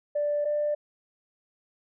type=tone pair in turn; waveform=sine; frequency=587.3 / 593.1 Hz; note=D5 / D5; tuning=0 / +17 cents; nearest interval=unison; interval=17 cents; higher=second; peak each=-23 dBFS; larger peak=neither; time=0.15-0.45 / 0.45-0.75 s; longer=neither; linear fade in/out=10 ms; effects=tanh soft clip ceiling -19 dBFS